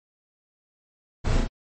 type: noise with echo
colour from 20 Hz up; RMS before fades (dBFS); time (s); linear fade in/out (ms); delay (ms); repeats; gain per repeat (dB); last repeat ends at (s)
brown; -23; 1.24-1.41; 20; 35; 2; -2; 1.48
effects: MP3 32 kbps